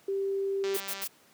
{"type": "tone", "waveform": "sine", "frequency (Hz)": 392, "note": "G4", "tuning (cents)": 0, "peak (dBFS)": -27, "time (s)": [0.08, 0.77], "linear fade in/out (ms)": 5}
{"type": "click train", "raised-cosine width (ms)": 0.2, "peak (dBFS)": -22, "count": 79, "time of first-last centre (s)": [0.64, 1.038], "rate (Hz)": 196}
{"type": "noise bursts", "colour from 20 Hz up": "blue", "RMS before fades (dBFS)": -34, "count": 3, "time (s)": [0.74, 1.078], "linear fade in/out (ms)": 10, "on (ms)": 64, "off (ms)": 73}
{"effects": ["pink hiss -60 dBFS RMS until 1.33 s", "high-pass 200 Hz 12 dB/octave"]}